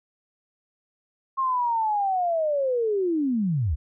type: linear sweep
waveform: sine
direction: down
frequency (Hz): 1079 to 61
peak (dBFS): -21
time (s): 1.37-3.76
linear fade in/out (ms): 20
effects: none